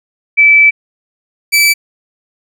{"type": "tone pair in turn", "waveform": ["sine", "sawtooth"], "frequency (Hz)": [2312, 2312], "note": ["D7", "D7"], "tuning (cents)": [-28, -28], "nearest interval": "unison", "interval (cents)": 0, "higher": "neither", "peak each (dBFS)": -3, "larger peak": "neither", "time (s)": [[0.37, 0.71], [1.52, 1.74]], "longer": "first", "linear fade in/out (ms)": 20, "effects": []}